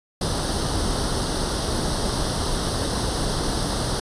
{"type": "noise with comb filter", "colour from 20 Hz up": "pink", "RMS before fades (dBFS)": -24, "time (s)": [0.21, 4], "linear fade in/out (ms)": 5, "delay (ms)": 0.21, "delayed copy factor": 0.8, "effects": ["resampled to 22050 Hz"]}